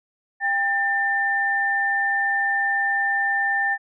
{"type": "tone pair together", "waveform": "sine", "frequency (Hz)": [796, 1790.2], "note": ["G5", "A6"], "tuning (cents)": [26, 29], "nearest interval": "octave + major second", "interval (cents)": 1403, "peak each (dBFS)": [-25, -20], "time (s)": [0.4, 3.78], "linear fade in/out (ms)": 50, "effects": []}